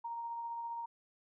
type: tone with tremolo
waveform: sine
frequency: 932.3 Hz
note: A#5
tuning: in tune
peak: -37 dBFS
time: 0.04-0.86 s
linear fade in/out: 10 ms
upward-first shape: sine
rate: 15 Hz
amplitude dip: 25%
effects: none